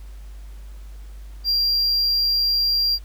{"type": "tone", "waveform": "triangle", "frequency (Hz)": 4758, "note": "D8", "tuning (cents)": 22, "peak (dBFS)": -16, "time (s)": [1.44, 2.99], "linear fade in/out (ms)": 50, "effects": ["added 50 Hz sine -35 dBFS peak until 3.04 s", "pink hiss -54 dBFS RMS until 3.04 s"]}